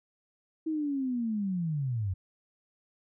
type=linear sweep; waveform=sine; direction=down; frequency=322.6 to 88.5 Hz; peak=-28 dBFS; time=0.66-2.14 s; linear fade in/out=10 ms; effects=none